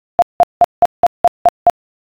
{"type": "tone bursts", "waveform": "sine", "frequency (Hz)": 698.5, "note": "F5", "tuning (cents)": 0, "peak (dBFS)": -3, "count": 8, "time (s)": [0.19, 1.698], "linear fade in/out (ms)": 0, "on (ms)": 31, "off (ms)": 180, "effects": ["AAC 48 kbps"]}